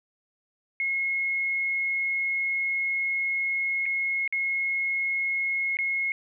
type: tone with dropouts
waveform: sine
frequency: 2166 Hz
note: C#7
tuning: 41 cents flat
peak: -24 dBFS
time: 0.8-6.12 s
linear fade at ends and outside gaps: 1 ms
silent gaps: 3.857-3.862 / 4.277-4.325 / 5.77-5.788 s
effects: none